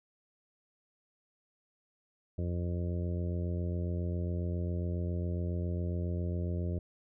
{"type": "harmonic tone", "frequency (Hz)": 87.31, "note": "F2", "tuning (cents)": 0, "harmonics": [1, 2, 3, 4, 5, 6, 7], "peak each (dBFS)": [-32, -38, -46, -43, -47, -49, -48], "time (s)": [2.38, 6.79], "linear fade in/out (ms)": 5, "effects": []}